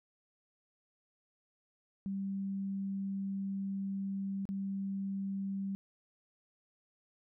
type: tone with dropouts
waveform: sine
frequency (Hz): 195.5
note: G3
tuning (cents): -4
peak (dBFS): -34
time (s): 2.06-5.75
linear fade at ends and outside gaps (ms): 0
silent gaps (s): 4.454-4.49
effects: none